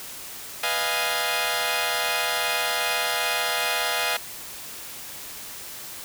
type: chord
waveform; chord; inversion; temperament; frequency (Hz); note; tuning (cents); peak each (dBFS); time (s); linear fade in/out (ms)
10% pulse; F half-diminished seventh; second; equal; 493.9 / 622.3 / 698.5 / 830.6; Cb5 / Eb5 / F5 / Ab5; 0 / 0 / 0 / 0; -23 / -21 / -19 / -20; 0.63-4.17; 5
effects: white hiss -38 dBFS RMS until 6.04 s